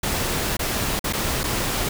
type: noise with dropouts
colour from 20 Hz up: pink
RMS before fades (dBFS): -24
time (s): 0.03-1.89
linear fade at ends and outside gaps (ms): 5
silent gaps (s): 0.569-0.592 / 0.994-1.041 / 1.127-1.133 / 1.434-1.439
effects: none